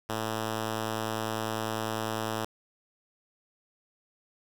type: tone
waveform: 5% pulse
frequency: 110 Hz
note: A2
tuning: in tune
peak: -19 dBFS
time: 0.09-2.45 s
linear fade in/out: 5 ms
effects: 8-bit